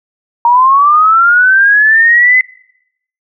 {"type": "linear sweep", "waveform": "sine", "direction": "up", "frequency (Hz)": [932.3, 2043], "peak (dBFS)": -4, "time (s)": [0.45, 2.41], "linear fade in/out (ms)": 2, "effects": ["noise-tail reverb RT60 0.8 s tail -24 dB re dry"]}